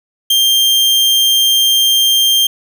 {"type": "tone", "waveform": "40% pulse", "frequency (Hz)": 3180, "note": "G7", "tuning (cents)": 24, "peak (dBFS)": -8, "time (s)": [0.3, 2.47], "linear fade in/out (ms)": 5, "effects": []}